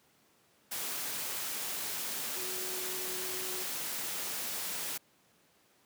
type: tone in noise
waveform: sine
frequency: 370 Hz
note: F#4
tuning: in tune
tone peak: -44 dBFS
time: 2.36-3.64 s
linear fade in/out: 10 ms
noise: white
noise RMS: -37 dBFS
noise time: 0.71-4.98 s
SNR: -10 dB
effects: pink hiss -67 dBFS RMS until 5.85 s + high-pass 150 Hz 12 dB/octave